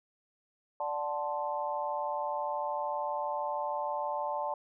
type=chord; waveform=sine; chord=D dominant seventh; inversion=none; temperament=equal; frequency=587.3 / 740 / 880 / 1046.5 Hz; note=D5 / F#5 / A5 / C6; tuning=0 / 0 / 0 / 0 cents; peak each=-36 / -40 / -34 / -39 dBFS; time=0.8-4.54 s; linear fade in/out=2 ms; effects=none